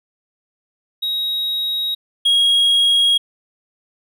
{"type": "tone pair in turn", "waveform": "triangle", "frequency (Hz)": [3800, 3288], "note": ["A#7", "G#7"], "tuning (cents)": [33, -18], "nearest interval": "minor third", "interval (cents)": 251, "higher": "first", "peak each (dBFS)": [-17, -10], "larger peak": "second", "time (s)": [[1.02, 1.95], [2.25, 3.18]], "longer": "neither", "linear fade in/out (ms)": 10, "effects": []}